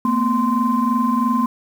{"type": "tone cluster", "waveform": "sine", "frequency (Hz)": [226.4, 249.4, 1040], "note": ["A3", "B3", "C6"], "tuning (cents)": [50, 17, -11], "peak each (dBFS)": -19, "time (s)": [0.05, 1.46], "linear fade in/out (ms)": 2, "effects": ["tanh soft clip ceiling -7 dBFS", "7-bit"]}